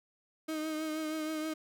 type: tone with vibrato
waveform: 35% pulse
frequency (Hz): 312.1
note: D#4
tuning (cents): +5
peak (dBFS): -32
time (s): 0.48-1.54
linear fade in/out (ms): 10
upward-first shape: triangle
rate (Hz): 6.3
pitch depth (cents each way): 35
effects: none